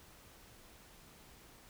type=silence; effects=pink hiss -59 dBFS RMS until 1.69 s